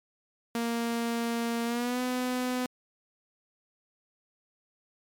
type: tone with pitch glide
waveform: sawtooth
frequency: 233.1 to 251.3 Hz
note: A#3 to B3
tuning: 0 to +30 cents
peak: -24 dBFS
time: 0.55-2.66 s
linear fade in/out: 2 ms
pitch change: +130 cents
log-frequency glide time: 1.65-2.01 s
effects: MP3 96 kbps